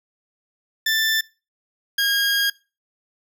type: tone pair in turn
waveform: 20% pulse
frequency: 1770 / 1628.2 Hz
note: A6 / G#6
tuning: +10 / -35 cents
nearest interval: minor second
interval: 145 cents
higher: first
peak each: -13 dBFS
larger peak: neither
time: 0.86-1.21 / 1.98-2.5 s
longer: second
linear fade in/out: 5 ms
effects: noise-tail reverb RT60 0.3 s tail -22 dB re dry